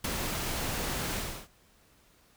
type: noise with ADSR envelope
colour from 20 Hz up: pink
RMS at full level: -29 dBFS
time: 0.04-1.48 s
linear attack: 6 ms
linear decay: 17 ms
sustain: -4 dB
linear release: 320 ms
effects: pink hiss -63 dBFS RMS until 2.36 s